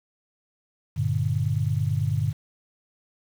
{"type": "chord", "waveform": "sine", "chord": "G minor", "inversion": "none", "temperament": "just", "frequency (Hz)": [98, 117.6, 147], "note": ["G2", "Bb2", "D3"], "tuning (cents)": [0, 16, 2], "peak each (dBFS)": -26, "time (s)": [0.96, 2.33], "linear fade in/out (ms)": 20, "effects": ["8-bit"]}